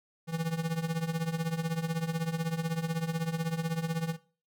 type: tone with tremolo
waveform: square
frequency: 164.1 Hz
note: E3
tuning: 8 cents flat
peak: -27 dBFS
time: 0.27-4.17 s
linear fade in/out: 50 ms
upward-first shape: triangle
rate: 16 Hz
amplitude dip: 90%
effects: noise-tail reverb RT60 0.4 s tail -19 dB re dry